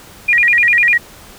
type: tone with vibrato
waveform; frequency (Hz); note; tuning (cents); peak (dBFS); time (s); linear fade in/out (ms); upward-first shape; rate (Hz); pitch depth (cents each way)
sine; 2145; C7; +42; -8; 0.28-0.98; 10; square; 10; 210
effects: pink hiss -39 dBFS RMS until 1.38 s